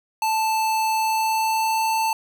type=tone with pitch glide; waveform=square; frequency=880 to 887.7 Hz; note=A5 to A5; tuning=0 to +15 cents; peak=-20 dBFS; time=0.22-2.13 s; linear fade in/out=2 ms; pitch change=+15 cents; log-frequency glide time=0.96-1.92 s; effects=none